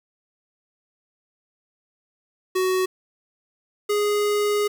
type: tone pair in turn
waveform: square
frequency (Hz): 372.5 / 414.6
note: F#4 / G#4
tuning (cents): +12 / -3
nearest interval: major second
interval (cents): 185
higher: second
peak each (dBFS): -20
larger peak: neither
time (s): 2.55-2.86 / 3.89-4.68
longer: second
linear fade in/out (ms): 10
effects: 8-bit